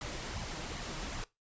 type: noise with flanger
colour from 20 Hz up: pink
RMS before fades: -40 dBFS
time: 0.01-1.24 s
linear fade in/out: 2 ms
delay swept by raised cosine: 0.95 to 6.55 ms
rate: 2.6 Hz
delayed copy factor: +0.55
effects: noise-tail reverb RT60 0.2 s tail -19 dB re dry + resampled to 16000 Hz